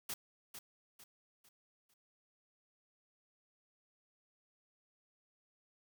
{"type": "noise with echo", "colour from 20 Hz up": "white", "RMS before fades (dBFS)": -41, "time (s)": [0.09, 0.14], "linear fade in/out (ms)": 5, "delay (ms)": 450, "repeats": 4, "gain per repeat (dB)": -8, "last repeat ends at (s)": 1.94, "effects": []}